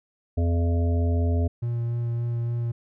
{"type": "harmonic tone", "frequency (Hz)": 85, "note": "F2", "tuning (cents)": -46, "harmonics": [1, 3, 5, 7, 8], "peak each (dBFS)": [-20, -30, -34, -37, -38], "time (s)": [0.37, 1.48], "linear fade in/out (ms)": 10}
{"type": "tone with vibrato", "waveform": "triangle", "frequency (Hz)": 118.1, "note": "A#2", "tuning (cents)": 23, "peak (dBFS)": -22, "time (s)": [1.62, 2.72], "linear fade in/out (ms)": 10, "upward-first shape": "sine", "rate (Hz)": 3.5, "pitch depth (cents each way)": 11}
{"effects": []}